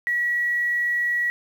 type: tone with quantisation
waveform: sine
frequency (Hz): 1926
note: B6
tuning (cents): -44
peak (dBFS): -20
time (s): 0.07-1.3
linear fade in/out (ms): 0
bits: 8
effects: none